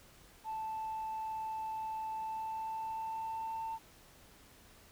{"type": "tone with pitch glide", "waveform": "sine", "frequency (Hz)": [879, 895.9], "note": ["A5", "A5"], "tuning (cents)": [-2, 31], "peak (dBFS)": -35, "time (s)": [0.44, 3.79], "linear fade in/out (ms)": 50, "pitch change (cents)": 33, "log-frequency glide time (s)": [2.11, 3.65], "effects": ["tanh soft clip ceiling -34 dBFS", "pink hiss -60 dBFS RMS until 4.91 s"]}